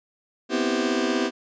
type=chord; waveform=sawtooth; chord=C major seventh; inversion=third; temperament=just; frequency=245.3 / 261.6 / 327 / 392.4 Hz; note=B3 / C4 / E4 / G4; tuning=-12 / 0 / -14 / +2 cents; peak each=-23 dBFS; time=0.49-1.31 s; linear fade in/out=50 ms; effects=resampled to 16000 Hz